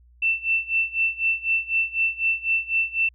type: tone with tremolo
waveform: sine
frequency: 2676 Hz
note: E7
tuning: 25 cents sharp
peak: -17 dBFS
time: 0.22-3.09 s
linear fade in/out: 5 ms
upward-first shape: sine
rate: 4 Hz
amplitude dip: 90%
effects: added 60 Hz sine -51 dBFS peak until 3.14 s